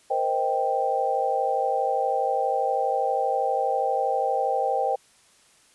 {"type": "chord", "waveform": "sine", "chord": "C minor seventh", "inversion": "third", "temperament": "just", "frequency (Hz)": [470.9, 523.3, 627.9, 784.9], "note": ["Bb4", "C5", "Eb5", "G5"], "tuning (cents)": [18, 0, 16, 2], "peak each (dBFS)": [-30, -27, -30, -24], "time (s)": [0.1, 4.96], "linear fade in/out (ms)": 10, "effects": ["white hiss -58 dBFS RMS until 5.74 s", "resampled to 24000 Hz"]}